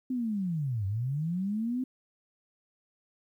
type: linear two-way sweep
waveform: sine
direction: down then up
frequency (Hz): 261.6 to 93.7 to 261.6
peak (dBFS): -28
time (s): 0.1-1.84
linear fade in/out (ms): 5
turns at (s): 0.86
effects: 11-bit